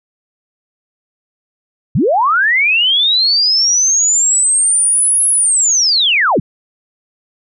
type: linear two-way sweep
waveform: sine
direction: up then down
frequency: 94.1 to 10770 to 94.1 Hz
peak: -9 dBFS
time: 1.95-6.4 s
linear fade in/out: 5 ms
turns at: 5.28 s
effects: none